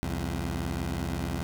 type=beating tone pair; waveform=15% pulse; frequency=66.2 / 85.2 Hz; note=C2 / F2; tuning=+21 / -42 cents; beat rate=19 Hz; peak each=-26 dBFS; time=0.03-1.43 s; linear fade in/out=0 ms; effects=none